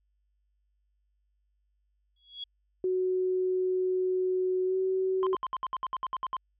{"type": "tone with exponential growth", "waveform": "sine", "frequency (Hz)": 3342, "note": "G#7", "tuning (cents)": 10, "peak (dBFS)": -32, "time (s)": [2.16, 2.44], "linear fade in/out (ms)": 5, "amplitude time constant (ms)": 59}
{"type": "tone with pitch glide", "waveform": "sine", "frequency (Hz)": [370, 377.1], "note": ["F#4", "F#4"], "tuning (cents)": [0, 33], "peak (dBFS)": -25, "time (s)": [2.84, 5.35], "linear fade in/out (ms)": 2, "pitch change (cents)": 33, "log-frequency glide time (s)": [4.65, 4.76]}
{"type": "tone bursts", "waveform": "triangle", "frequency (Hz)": 1045, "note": "C6", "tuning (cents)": -2, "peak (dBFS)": -27, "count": 12, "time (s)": [5.23, 6.367], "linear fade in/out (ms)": 0, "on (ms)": 37, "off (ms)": 63}
{"effects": ["added 50 Hz sine -70 dBFS peak until 6.59 s", "resampled to 8000 Hz"]}